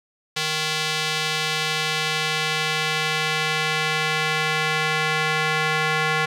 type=tone with band-pass filter sweep; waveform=square; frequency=155.56 Hz; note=D#3; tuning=in tune; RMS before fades=-23 dBFS; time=0.36-6.26 s; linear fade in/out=10 ms; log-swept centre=3800 to 1900 Hz; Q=1.1; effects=none